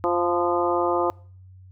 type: harmonic tone with a mistuned harmonic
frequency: 174.61 Hz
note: F3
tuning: in tune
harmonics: 2 / 3 / 4 / 5 / 6 / 7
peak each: -24 / -26 / -27 / -28 / -29 / -29 dBFS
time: 0.04-1.1 s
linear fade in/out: 0 ms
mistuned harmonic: 6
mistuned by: -28 cents
effects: noise-tail reverb RT60 0.5 s tail -25 dB re dry + added 93 Hz sine -44 dBFS peak until 1.71 s